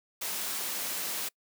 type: noise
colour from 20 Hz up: white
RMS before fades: -34 dBFS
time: 0.21-1.29 s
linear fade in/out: 10 ms
effects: noise-tail reverb RT60 0.1 s tail -26 dB re dry + high-pass 200 Hz 12 dB/octave